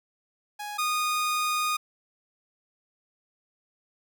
sawtooth tone pair in turn, 831 / 1231.9 Hz, G#5 / D#6, +1 / -18 cents, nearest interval perfect fifth, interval 681 cents, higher second, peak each -30 / -21 dBFS, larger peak second, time 0.59-0.78 / 0.78-1.77 s, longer second, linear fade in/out 10 ms, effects none

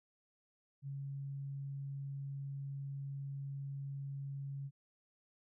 sine tone, 138.7 Hz, C#3, 1 cent sharp, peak -40 dBFS, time 0.82-4.71 s, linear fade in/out 50 ms, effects none

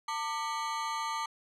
40% pulse ring-modulated tone, 1046.5 Hz, C6, in tune, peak -28 dBFS, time 0.08-1.26 s, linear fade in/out 5 ms, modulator 143 Hz, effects low-pass 7000 Hz 12 dB/octave

